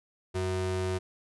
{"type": "ring-modulated tone", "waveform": "square", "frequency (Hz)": 140, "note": "C#3", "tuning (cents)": 18, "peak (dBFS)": -26, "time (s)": [0.34, 0.99], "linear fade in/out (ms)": 20, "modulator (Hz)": 230, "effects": ["resampled to 24000 Hz"]}